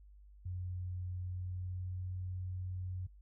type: tone with pitch glide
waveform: sine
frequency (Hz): 90.7 to 91.81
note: F#2 to F#2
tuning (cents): -34 to -13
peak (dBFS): -38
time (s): 0.45-3.07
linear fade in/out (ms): 10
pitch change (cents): +21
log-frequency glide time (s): 1.16-2.14
effects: noise-tail reverb RT60 0.1 s tail -22 dB re dry + added 50 Hz sine -55 dBFS peak until 3.21 s